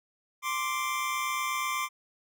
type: tone pair together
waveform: 25% pulse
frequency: 1046.5 / 1174.7 Hz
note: C6 / D6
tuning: 0 / 0 cents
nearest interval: major second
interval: 200 cents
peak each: -28 dBFS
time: 0.42-1.89 s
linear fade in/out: 50 ms
effects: none